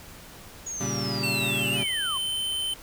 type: linear sweep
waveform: sine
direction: down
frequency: 6750 to 1000 Hz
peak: -31 dBFS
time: 0.66-2.18 s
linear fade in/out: 10 ms
type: chord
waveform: 25% pulse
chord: G diminished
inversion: first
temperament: equal with one note detuned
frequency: 116.54 / 138.59 / 194.31 Hz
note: Bb2 / Db3 / G3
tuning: 0 / 0 / -15 cents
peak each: -29 dBFS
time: 0.8-1.84 s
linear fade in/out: 10 ms
type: tone with pitch glide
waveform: square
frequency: 2692 to 3074 Hz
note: E7 to G7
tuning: +36 to -35 cents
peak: -27 dBFS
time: 1.23-2.74 s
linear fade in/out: 5 ms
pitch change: +229 cents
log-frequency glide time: 1.69-1.79 s
effects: pink hiss -46 dBFS RMS until 2.82 s